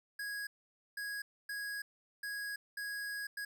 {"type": "tone bursts at uneven times", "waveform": "square", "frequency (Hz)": 1656, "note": "G#6", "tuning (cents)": -5, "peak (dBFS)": -39, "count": 6, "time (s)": [[0.19, 0.47], [0.97, 1.22], [1.49, 1.82], [2.23, 2.56], [2.77, 3.27], [3.37, 3.45]], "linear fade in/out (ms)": 5, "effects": []}